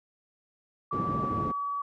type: tone with pitch glide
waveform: sine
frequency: 1157 to 1139.8 Hz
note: D6 to C#6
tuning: -26 to +48 cents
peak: -29 dBFS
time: 0.91-1.82 s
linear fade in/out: 5 ms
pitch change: -26 cents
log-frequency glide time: 1.2-1.41 s
type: band-pass noise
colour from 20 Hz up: white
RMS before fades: -33 dBFS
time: 0.92-1.52 s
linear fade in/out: 10 ms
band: 100 to 280 Hz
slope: 12 dB/octave
effects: none